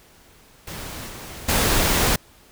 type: noise with level steps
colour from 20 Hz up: pink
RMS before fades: -34 / -37 / -19 dBFS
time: 0.67-2.16 s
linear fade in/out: 5 ms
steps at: 1.08 / 1.48 s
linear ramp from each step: 10 ms
effects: pink hiss -52 dBFS RMS until 2.51 s